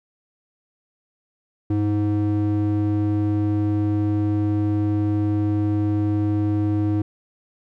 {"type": "ring-modulated tone", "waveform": "triangle", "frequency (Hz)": 207.9, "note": "G#3", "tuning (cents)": 2, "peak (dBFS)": -13, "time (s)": [1.7, 7.02], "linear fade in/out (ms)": 5, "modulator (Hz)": 107, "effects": []}